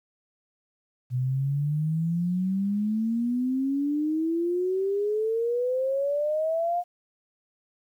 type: exponential sweep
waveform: sine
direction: up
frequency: 123.47 to 715 Hz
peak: -23 dBFS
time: 1.1-6.84 s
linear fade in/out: 50 ms
effects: 10-bit